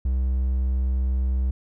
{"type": "tone", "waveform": "triangle", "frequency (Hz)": 64.3, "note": "C2", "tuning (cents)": -30, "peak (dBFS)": -18, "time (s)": [0.05, 1.51], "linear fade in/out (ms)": 5, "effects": []}